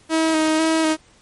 sawtooth tone with vibrato, 317.6 Hz, D#4, 36 cents sharp, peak -12 dBFS, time 0.09-0.97 s, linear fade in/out 50 ms, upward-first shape square, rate 2 Hz, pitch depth 20 cents each way, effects pink hiss -53 dBFS RMS until 1.21 s + MP3 48 kbps

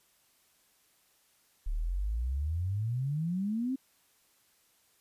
sine exponential sweep, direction up, 34.65 to 271.6 Hz, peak -29 dBFS, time 1.66-3.76 s, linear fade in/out 10 ms, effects white hiss -68 dBFS RMS until 5 s + resampled to 32000 Hz

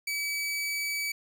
sawtooth tone, 2289 Hz, D7, 45 cents flat, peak -26 dBFS, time 0.07-1.12 s, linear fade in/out 5 ms, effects none

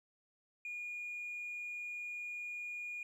triangle tone with hard clipping, 2435 Hz, D#7, 38 cents flat, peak -40 dBFS, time 0.65-3.03 s, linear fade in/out 2 ms, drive 2 dB, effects none

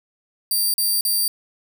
5% pulse tone bursts, 4699 Hz, D8, in tune, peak -11 dBFS, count 3, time 0.51-1.28 s, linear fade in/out 2 ms, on 230 ms, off 40 ms, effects none

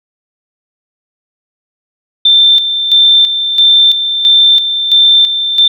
sine tone with tremolo, 3566 Hz, A7, 22 cents sharp, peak -3 dBFS, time 2.25-5.68 s, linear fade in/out 5 ms, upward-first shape square, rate 1.5 Hz, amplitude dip 60%, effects none

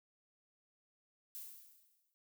violet noise with exponential decay, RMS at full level -45 dBFS, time 1.35-2.14 s, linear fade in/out 0 ms, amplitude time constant 170 ms, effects none

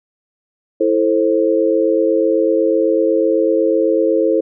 sine chord, A minor, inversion second, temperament just, 330 / 440 / 528 Hz, E4 / A4 / C5, +2 / 0 / +16 cents, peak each -16 dBFS, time 0.8-4.41 s, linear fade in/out 10 ms, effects none

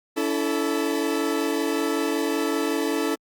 40% pulse chord, A major, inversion first, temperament equal with one note detuned, 284.3 / 329.6 / 440 Hz, C#4 / E4 / A4, +44 / 0 / 0 cents, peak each -26 dBFS, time 0.16-3.16 s, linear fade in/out 20 ms, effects Opus 48 kbps

